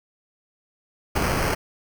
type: noise with sample-and-hold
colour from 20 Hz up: pink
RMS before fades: -23 dBFS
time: 1.15-1.55 s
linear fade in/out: 10 ms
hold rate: 3675 Hz
effects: none